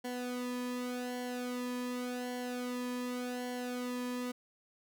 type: tone with flanger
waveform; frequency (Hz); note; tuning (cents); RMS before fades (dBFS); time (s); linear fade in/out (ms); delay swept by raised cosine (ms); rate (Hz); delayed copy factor
sawtooth; 247.7; B3; +5; -38; 0.04-4.32; 10; 0.8 to 1.42; 0.87; -0.75
effects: none